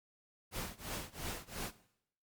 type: noise with tremolo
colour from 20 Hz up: pink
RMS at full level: -39 dBFS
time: 0.51-1.72 s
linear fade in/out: 50 ms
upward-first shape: triangle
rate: 2.9 Hz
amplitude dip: 100%
effects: noise-tail reverb RT60 0.7 s tail -17 dB re dry + MP3 96 kbps